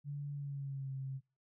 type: tone with pitch glide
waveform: sine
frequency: 143.7 to 134.08 Hz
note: D3 to C3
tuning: -37 to +43 cents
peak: -38 dBFS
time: 0.04-1.21 s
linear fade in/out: 50 ms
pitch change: -120 cents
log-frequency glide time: 0.33-0.93 s
effects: noise-tail reverb RT60 0.3 s tail -24 dB re dry